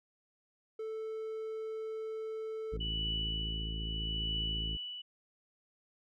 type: tone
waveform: triangle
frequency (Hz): 440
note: A4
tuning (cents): 0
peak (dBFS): -35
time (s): 0.79-2.77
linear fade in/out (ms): 5
type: harmonic tone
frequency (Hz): 54.7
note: A1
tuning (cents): -9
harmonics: 1 / 2 / 3 / 4 / 5 / 6 / 7 / 8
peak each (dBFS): -37 / -46 / -45 / -52 / -52 / -55 / -57 / -57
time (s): 2.72-4.77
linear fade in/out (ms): 10
type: tone with tremolo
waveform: sine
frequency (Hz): 2960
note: F#7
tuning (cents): 0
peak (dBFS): -33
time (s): 2.8-5.02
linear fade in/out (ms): 10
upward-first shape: triangle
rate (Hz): 0.79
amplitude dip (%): 65
effects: none